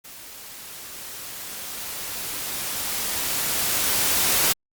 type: noise with level ramp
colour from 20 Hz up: white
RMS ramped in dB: -42 to -19 dBFS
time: 0.04-4.53 s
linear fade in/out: 10 ms
effects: Opus 48 kbps